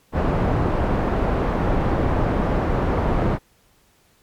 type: low-pass noise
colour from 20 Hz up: pink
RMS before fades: -20 dBFS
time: 0.12-3.39 s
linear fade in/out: 50 ms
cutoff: 1000 Hz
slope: 12 dB/octave
effects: pink hiss -59 dBFS RMS until 4.22 s + MP3 96 kbps